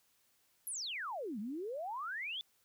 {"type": "exponential two-way sweep", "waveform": "sine", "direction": "down then up", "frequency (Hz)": [11790, 196, 3559], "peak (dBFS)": -38, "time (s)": [0.67, 2.41], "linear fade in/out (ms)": 0, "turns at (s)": 1.39, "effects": ["white hiss -73 dBFS RMS until 2.64 s"]}